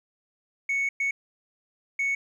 sine tone bursts at uneven times, 2217 Hz, C#7, in tune, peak -21 dBFS, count 3, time 0.69-0.89 / 1-1.11 / 1.99-2.15 s, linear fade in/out 5 ms, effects tanh soft clip ceiling -22 dBFS + 10-bit

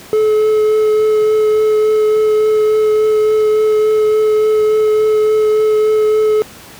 triangle tone with vibrato, 430.1 Hz, A4, 39 cents flat, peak -7 dBFS, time 0.13-6.42 s, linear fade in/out 0 ms, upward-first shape triangle, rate 3.5 Hz, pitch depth 11 cents each way, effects pink hiss -36 dBFS RMS until 6.79 s + high-pass 80 Hz 12 dB/octave

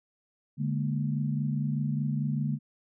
sine tone cluster, 145.5 / 209 / 233.9 Hz, D3 / G#3 / A#3, -16 / +11 / +6 cents, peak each -28 / -33 / -34 dBFS, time 0.57-2.59 s, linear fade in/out 50 ms, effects none

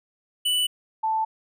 square / sine tone pair in turn, 2972 / 880.8 Hz, F#7 / A5, +7 / +2 cents, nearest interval octave + major sixth, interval 2105 cents, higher first, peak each -21 dBFS, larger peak neither, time 0.45-0.67 / 1.03-1.25 s, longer neither, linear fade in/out 10 ms, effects none

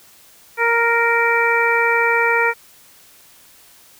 harmonic tone, 465.8 Hz, A#4, 1 cent flat, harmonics 1 / 2 / 3 / 4 / 5, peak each -20 / -20 / -20 / -20 / -20 dBFS, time 0.57-2.54 s, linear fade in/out 50 ms, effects white hiss -48 dBFS RMS until 3.99 s

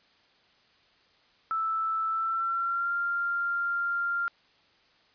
sine tone with pitch glide, 1318.5 to 1392.1 Hz, E6 to F6, 0 to -6 cents, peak -26 dBFS, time 1.51-4.28 s, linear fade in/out 0 ms, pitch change +94 cents, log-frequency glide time 2.09-2.94 s, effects white hiss -63 dBFS RMS until 5.14 s + resampled to 11025 Hz

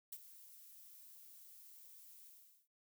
violet noise with ADSR envelope, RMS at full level -45 dBFS, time 0.12-2.68 s, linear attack 7 ms, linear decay 43 ms, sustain -14 dB, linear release 430 ms, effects none

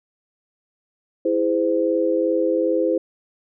sine chord, E augmented, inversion none, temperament just, 329.6 / 412 / 515 Hz, E4 / G#4 / B#4, 0 / -14 / -28 cents, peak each -21 / -24 / -20 dBFS, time 1.25-2.98 s, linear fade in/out 5 ms, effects none

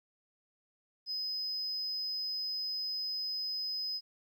sine tone, 5040 Hz, D#8, 21 cents sharp, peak -32 dBFS, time 1.06-4.01 s, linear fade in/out 50 ms, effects tanh soft clip ceiling -31 dBFS + 12-bit

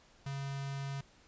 square tone with notch filter, 138.3 Hz, C#3, 4 cents flat, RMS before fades -39 dBFS, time 0.26-1.01 s, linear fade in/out 5 ms, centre 350 Hz, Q 0.83, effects pink hiss -63 dBFS RMS until 1.27 s + resampled to 16000 Hz

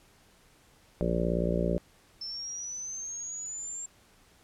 harmonic tone, 58.3 Hz, A#1, 1 cent sharp, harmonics 1 / 2 / 3 / 4 / 5 / 6 / 7 / 8 / 9 / 10, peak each -33 / -41 / -30 / -37 / -40 / -36 / -35 / -38 / -36 / -34 dBFS, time 1.01-1.78 s, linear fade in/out 0 ms
sine linear sweep, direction up, 5300 to 7430 Hz, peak -35 dBFS, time 2.21-3.86 s, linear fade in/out 5 ms
effects pink hiss -61 dBFS RMS until 4.43 s + low-pass 12000 Hz 12 dB/octave

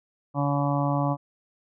harmonic tone, 142.3 Hz, C#3, 46 cents sharp, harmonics 1 / 2 / 4 / 5 / 6 / 7 / 8, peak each -25 / -28 / -31 / -32 / -33 / -33 / -34 dBFS, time 0.34-1.17 s, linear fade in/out 50 ms, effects none

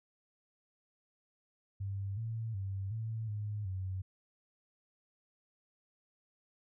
sine tone with pitch steps, 98.5 / 112.8 / 97.2 / 111.6 / 104.7 / 94.1 Hz, G2 / A2 / G2 / A2 / G#2 / F#2, +9 / +44 / -14 / +25 / +15 / +30 cents, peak -35 dBFS, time 1.8-4.02 s, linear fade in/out 10 ms, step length 370 ms, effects none

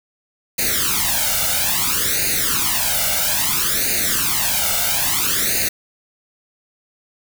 white noise with flanger, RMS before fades -19 dBFS, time 0.58-5.69 s, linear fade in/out 10 ms, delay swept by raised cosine 0.45 to 1.41 ms, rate 0.6 Hz, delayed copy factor +0.9, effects none

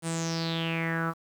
sawtooth tone with low-pass filter sweep, 164.81 Hz, E3, in tune, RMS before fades -30 dBFS, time 0.02-1.14 s, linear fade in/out 50 ms, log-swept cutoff 9500 to 1200 Hz, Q 6.7, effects 9-bit

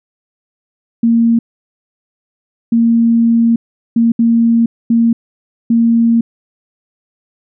sine tone bursts at uneven times, 231.2 Hz, A#3, 14 cents flat, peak -7 dBFS, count 6, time 1.03-1.39 / 2.72-3.56 / 3.96-4.12 / 4.19-4.66 / 4.9-5.13 / 5.7-6.21 s, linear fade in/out 5 ms, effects none

